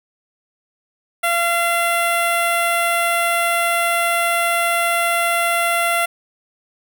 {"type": "tone with notch filter", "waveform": "10% pulse", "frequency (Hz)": 685, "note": "F5", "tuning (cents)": -34, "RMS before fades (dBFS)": -18, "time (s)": [1.23, 6.06], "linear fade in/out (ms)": 10, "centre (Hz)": 4600, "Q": 0.85, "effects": []}